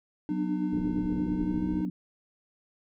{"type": "tone with pitch glide", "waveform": "triangle", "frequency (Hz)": [302.4, 308.6], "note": ["D#4", "D#4"], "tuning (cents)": [-49, -14], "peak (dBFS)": -28, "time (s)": [0.29, 1.85], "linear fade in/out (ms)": 0, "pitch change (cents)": 35, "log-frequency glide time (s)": [1.18, 1.66]}
{"type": "chord", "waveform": "sine", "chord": "B minor", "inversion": "second", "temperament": "equal", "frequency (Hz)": [185, 246.9, 293.7], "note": ["F#3", "B3", "D4"], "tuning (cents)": [0, 0, 0], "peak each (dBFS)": [-31, -35, -36], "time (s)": [0.3, 1.9], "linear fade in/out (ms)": 5}
{"type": "low-pass noise", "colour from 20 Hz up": "pink", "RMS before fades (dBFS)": -38, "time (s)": [0.72, 1.82], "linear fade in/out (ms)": 10, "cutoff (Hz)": 450, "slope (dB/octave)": 48}
{"effects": []}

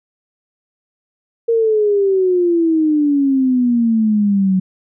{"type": "exponential sweep", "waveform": "sine", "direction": "down", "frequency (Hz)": [466.2, 185], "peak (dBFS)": -11, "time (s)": [1.48, 4.6], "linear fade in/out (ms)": 10, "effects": []}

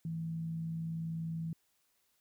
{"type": "tone with frequency modulation", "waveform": "sine", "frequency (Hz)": 163.5, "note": "E3", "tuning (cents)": -14, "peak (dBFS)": -35, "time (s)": [0.05, 1.53], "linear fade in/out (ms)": 2, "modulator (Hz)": 60.8, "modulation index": 0.2, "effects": ["white hiss -75 dBFS RMS until 2.2 s"]}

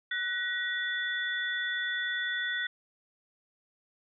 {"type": "tone cluster", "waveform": "sine", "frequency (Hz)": [1487, 1905, 3471], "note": ["F#6", "A#6", "A7"], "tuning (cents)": [8, 37, -24], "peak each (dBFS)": [-34, -32, -37], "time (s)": [0.11, 2.67], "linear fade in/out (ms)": 5, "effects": []}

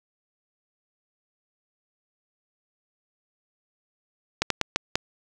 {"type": "slowing click train", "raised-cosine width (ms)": 0.2, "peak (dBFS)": -4, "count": 5, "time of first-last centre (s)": [4.42, 4.955], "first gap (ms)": 83, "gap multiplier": 1.33, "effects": []}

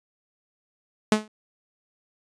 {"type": "tone with exponential decay", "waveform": "sawtooth", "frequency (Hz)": 214.4, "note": "A3", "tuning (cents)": -45, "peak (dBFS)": -9, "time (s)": [1.12, 1.28], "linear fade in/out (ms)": 2, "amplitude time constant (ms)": 34, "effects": ["resampled to 22050 Hz"]}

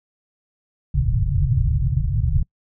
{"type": "low-pass noise", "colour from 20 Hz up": "white", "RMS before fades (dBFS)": -19, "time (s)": [0.94, 2.43], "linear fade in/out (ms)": 5, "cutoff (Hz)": 150, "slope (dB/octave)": 96, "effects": ["noise-tail reverb RT60 0.1 s tail -26 dB re dry"]}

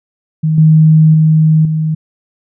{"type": "tone with level steps", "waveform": "sine", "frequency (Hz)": 157.1, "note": "D#3", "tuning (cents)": 17, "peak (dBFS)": [-9, -3, -5, -11], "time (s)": [0.43, 1.95], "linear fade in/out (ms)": 10, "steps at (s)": [0.58, 1.14, 1.65], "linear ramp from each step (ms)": 2, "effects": []}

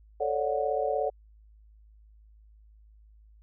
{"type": "chord", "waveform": "sine", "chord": "D major seventh", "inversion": "second", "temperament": "just", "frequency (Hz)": [440.5, 550.6, 587.3, 734.2], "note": ["A4", "C#5", "D5", "F#5"], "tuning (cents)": [2, -12, 0, -14], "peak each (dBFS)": -31, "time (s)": [0.2, 1.1], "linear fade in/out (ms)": 10, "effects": ["added 53 Hz sine -53 dBFS peak until 3.42 s"]}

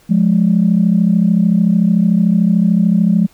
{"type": "tone pair together", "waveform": "sine", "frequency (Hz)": [177.09, 210.6], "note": ["F3", "G#3"], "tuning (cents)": [24, 24], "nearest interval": "minor third", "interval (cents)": 300, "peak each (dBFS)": -11, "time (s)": [0.09, 3.27], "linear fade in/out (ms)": 20, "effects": ["tanh soft clip ceiling -2 dBFS", "pink hiss -50 dBFS RMS until 3.33 s"]}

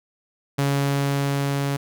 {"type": "tone with level ramp", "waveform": "sawtooth", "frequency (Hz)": 140.1, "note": "C#3", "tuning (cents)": 19, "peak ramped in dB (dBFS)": [-15, -18], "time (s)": [0.58, 1.77], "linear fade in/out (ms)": 10, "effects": []}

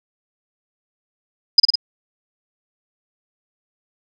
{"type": "tone with echo", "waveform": "sine", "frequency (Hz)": 4977, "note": "D#8", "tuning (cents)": 0, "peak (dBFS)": -4, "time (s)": [1.58, 1.6], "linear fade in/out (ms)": 5, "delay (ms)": 52, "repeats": 3, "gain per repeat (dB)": -3, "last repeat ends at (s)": 1.756, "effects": []}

